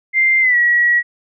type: tone with pitch glide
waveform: sine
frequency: 2093 to 1919.3 Hz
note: C7 to B6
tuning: 0 to -50 cents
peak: -10 dBFS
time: 0.13-1.03 s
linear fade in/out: 50 ms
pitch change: -150 cents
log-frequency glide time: 0.41-0.57 s
effects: none